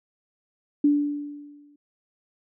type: tone with exponential decay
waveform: sine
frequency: 290.9 Hz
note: D4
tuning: 16 cents flat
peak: -14 dBFS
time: 0.84-1.76 s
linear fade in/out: 5 ms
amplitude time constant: 200 ms
effects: none